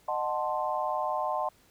sine chord, D# diminished seventh, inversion none, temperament equal with one note detuned, 614.8 / 740 / 880 / 1046.5 Hz, D#5 / F#5 / A5 / C6, -21 / 0 / 0 / 0 cents, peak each -33 dBFS, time 0.08-1.49 s, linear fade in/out 5 ms, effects pink hiss -62 dBFS RMS until 1.7 s

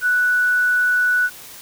sine tone, 1480 Hz, F#6, in tune, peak -14 dBFS, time 0.01-1.3 s, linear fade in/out 50 ms, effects white hiss -39 dBFS RMS until 1.61 s

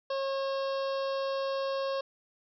harmonic tone, 543 Hz, C#5, 36 cents flat, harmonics 1 / 2 / 3 / 5 / 6 / 7 / 8 / 9 / 10, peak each -30 / -37 / -46 / -48 / -49 / -49 / -49 / -51 / -52 dBFS, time 0.1-2.01 s, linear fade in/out 5 ms, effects none

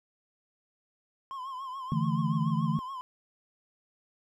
triangle tone with vibrato, 1050 Hz, C6, 6 cents sharp, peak -34 dBFS, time 1.31-3.01 s, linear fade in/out 0 ms, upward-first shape triangle, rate 7 Hz, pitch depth 97 cents each way
sine chord, D suspended second, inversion none, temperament equal, 146.83 / 164.81 / 220 Hz, D3 / E3 / A3, 0 / 0 / 0 cents, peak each -30 / -29 / -31 dBFS, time 1.92-2.79 s, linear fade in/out 0 ms
effects none

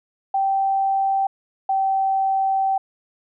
sine tone pair in turn, 779 / 773.6 Hz, G5 / G5, -11 / -23 cents, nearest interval unison, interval 12 cents, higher first, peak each -17 / -17 dBFS, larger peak neither, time 0.34-1.27 / 1.69-2.78 s, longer second, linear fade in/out 5 ms, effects none

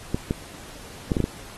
clicks, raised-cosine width 3 ms, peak -9 dBFS, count 6, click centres 0.145 / 0.309 / 1.118 / 1.168 / 1.203 / 1.241 s, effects pink hiss -43 dBFS RMS until 1.57 s + AAC 32 kbps

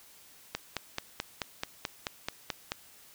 click train, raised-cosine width 0.2 ms, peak -14 dBFS, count 11, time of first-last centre 0.55-2.719 s, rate 4.61 Hz, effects white hiss -56 dBFS RMS until 3.14 s

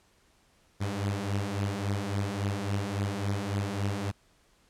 sawtooth beating tone pair, 98 / 101.6 Hz, G2 / G#2, 0 / -38 cents, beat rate 3.6 Hz, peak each -29 / -27 dBFS, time 0.8-4.12 s, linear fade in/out 20 ms, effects pink hiss -65 dBFS RMS until 4.69 s + low-pass 10000 Hz 12 dB/octave

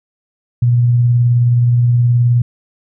sine tone with tremolo, 120.8 Hz, B2, 38 cents flat, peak -7 dBFS, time 0.62-2.42 s, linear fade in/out 5 ms, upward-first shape triangle, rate 19 Hz, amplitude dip 25%, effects none

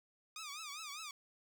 10% pulse tone with vibrato, 1212 Hz, D#6, 46 cents flat, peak -36 dBFS, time 0.36-1.11 s, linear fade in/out 2 ms, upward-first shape triangle, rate 5 Hz, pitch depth 160 cents each way, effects none

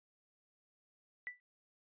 sine tone with exponential decay, 1975.5 Hz, B6, in tune, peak -36 dBFS, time 1.27-1.4 s, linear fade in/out 0 ms, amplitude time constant 28 ms, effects resampled to 8000 Hz

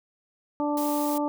harmonic tone, 293.7 Hz, D4, in tune, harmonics 1 / 2 / 3 / 4, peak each -26 / -30 / -30 / -37 dBFS, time 0.6-1.28 s, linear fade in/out 0 ms
blue noise, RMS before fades -36 dBFS, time 0.77-1.18 s, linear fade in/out 2 ms
effects none

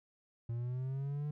triangle linear sweep, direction up, 115.4 to 150 Hz, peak -33 dBFS, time 0.49-1.31 s, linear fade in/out 5 ms, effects none

